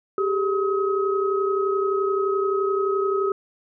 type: tone cluster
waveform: sine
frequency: 390.4 / 422 / 1271 Hz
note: G4 / G#4 / D#6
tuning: -7 / +28 / +36 cents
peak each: -21 / -29 / -26 dBFS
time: 0.18-3.32 s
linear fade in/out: 2 ms
effects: none